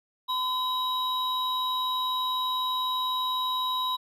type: tone pair together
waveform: triangle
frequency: 1016 / 3836 Hz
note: B5 / A#7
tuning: +49 / +49 cents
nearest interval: octave + major seventh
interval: 2300 cents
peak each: -26 / -28 dBFS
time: 0.28-3.97 s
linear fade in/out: 20 ms
effects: none